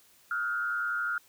sine tone with frequency modulation, 1412 Hz, F6, 19 cents sharp, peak -28 dBFS, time 0.31-1.18 s, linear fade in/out 2 ms, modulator 113 Hz, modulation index 0.74, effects white hiss -61 dBFS RMS until 1.28 s

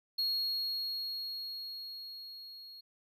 triangle tone with level ramp, 4300 Hz, C8, 47 cents sharp, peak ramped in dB -28 to -47 dBFS, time 0.18-2.81 s, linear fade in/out 10 ms, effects none

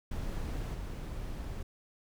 brown noise with level steps, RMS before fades -36 / -39 dBFS, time 0.11-1.63 s, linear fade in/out 5 ms, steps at 0.74 s, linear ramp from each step 5 ms, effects none

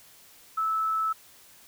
sine tone, 1308 Hz, E6, 14 cents flat, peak -24 dBFS, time 0.57-1.13 s, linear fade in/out 10 ms, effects white hiss -54 dBFS RMS until 1.67 s

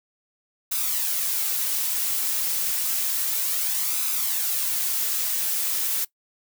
blue noise with flanger, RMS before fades -25 dBFS, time 0.71-6.05 s, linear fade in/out 10 ms, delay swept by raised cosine 0.79 to 4.69 ms, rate 0.3 Hz, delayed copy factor +0.5, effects noise-tail reverb RT60 0.1 s tail -20 dB re dry

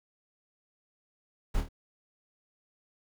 brown noise with echo, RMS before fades -27 dBFS, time 1.54-1.61 s, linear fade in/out 10 ms, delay 26 ms, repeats 3, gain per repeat -6 dB, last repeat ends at 1.688 s, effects none

